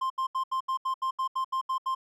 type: tone bursts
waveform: triangle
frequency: 1051 Hz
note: C6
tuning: 7 cents sharp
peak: -24 dBFS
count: 12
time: 0.01-1.95 s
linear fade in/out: 10 ms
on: 92 ms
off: 76 ms
effects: none